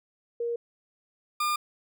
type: tone pair in turn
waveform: sine / 40% pulse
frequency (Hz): 470.6 / 1206.2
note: A#4 / D6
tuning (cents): +16 / +46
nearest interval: octave + major third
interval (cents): 1630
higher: second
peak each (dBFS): -27 / -24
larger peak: second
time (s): 0.4-0.56 / 1.4-1.56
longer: neither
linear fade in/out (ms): 5
effects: none

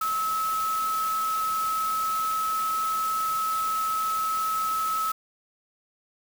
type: tone in noise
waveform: sine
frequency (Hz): 1294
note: E6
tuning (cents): -32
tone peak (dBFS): -24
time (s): 0.01-5.12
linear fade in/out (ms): 5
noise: white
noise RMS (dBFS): -37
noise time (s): 0.01-5.12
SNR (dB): +10
effects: none

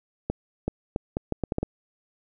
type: accelerating click train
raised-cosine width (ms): 2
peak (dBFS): -12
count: 9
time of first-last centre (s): 0.3-1.63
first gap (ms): 380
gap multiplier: 0.74
effects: none

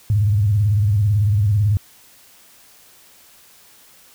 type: tone with vibrato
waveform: sine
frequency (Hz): 103.1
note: G#2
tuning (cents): -12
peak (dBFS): -13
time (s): 0.1-1.77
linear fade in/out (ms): 0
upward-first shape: square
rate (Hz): 18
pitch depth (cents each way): 100
effects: white hiss -49 dBFS RMS until 4.14 s

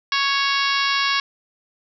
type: harmonic tone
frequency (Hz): 554.4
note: C#5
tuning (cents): 0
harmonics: 2 / 3 / 4 / 5 / 6 / 7 / 8 / 9 / 10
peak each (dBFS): -23 / -25 / -26 / -27 / -28 / -28 / -29 / -30 / -30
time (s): 0.12-1.2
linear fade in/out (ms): 2
effects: none

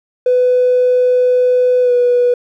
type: tone with pitch glide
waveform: triangle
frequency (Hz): 499.6 to 489.3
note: B4 to B4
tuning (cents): +20 to -16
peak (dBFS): -5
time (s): 0.26-2.34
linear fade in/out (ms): 5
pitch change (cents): -36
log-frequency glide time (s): 1.82-1.92
effects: tanh soft clip ceiling -6 dBFS

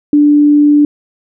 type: tone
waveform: sine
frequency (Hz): 293.7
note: D4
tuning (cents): 0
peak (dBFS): -4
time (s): 0.13-0.85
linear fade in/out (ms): 2
effects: none

